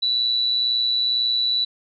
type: tone with amplitude modulation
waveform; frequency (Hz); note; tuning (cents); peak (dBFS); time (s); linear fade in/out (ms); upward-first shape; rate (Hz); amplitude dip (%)
sine; 3951; B7; 0; -16; 0.02-1.65; 10; sine; 122; 45
effects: none